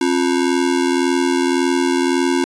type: ring-modulated tone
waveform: square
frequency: 310 Hz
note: D#4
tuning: 6 cents flat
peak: -12 dBFS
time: 0.01-2.44 s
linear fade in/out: 0 ms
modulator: 40.9 Hz
effects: resampled to 22050 Hz